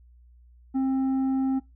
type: tone with tanh clipping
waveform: sine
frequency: 265.4 Hz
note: C4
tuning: 25 cents sharp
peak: -23 dBFS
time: 0.74-1.6 s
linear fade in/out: 20 ms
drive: 6 dB
effects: noise-tail reverb RT60 0.2 s tail -20 dB re dry + added 60 Hz sine -51 dBFS peak until 1.75 s